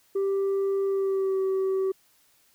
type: tone with pitch glide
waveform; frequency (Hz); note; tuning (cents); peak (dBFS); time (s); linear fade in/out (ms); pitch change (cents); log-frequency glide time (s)
sine; 392 to 382.4; G4 to G4; 0 to -43; -20; 0.15-1.92; 10; -43; 0.86-1.4
effects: tanh soft clip ceiling -22 dBFS + white hiss -63 dBFS RMS until 2.54 s